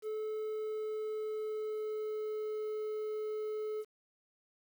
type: tone with pitch glide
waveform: triangle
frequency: 431.9 to 429.4 Hz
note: A4 to A4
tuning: -32 to -42 cents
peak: -33 dBFS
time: 0.02-3.85 s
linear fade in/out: 50 ms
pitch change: -10 cents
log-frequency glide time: 0.52-2.69 s
effects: 10-bit